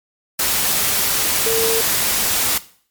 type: tone in noise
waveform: sine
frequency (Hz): 452.4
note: A4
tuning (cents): +48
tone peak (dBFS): -17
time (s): 1.46-1.81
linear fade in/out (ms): 5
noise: white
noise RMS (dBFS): -18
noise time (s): 0.39-2.58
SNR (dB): -2
effects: noise-tail reverb RT60 0.5 s tail -17 dB re dry + MP3 96 kbps